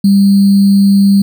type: tone with sample-and-hold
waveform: sine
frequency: 198.1 Hz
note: G3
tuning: 18 cents sharp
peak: -4 dBFS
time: 0.04-1.22 s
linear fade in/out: 5 ms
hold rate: 4410 Hz
effects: none